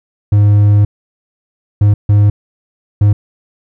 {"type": "tone bursts at uneven times", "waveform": "triangle", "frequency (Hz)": 103.1, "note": "G#2", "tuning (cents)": -12, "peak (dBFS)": -3, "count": 4, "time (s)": [[0.32, 0.85], [1.81, 1.94], [2.09, 2.3], [3.01, 3.13]], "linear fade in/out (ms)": 5, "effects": []}